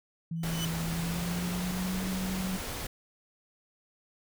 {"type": "tone with pitch glide", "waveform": "sine", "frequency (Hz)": [165.1, 187.47], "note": ["E3", "F#3"], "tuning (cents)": [3, 23], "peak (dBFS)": -31, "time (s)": [0.31, 2.57], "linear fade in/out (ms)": 5, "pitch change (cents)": 220, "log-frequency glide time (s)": [0.84, 2.01]}
{"type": "tone with exponential growth", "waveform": "sawtooth", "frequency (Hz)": 3000, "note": "F#7", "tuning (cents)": 23, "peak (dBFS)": -28, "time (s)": [0.36, 0.65], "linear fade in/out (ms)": 2, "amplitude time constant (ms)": 63}
{"type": "noise", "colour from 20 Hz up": "pink", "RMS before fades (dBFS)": -37, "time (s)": [0.43, 2.87], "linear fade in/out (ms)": 5}
{"effects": []}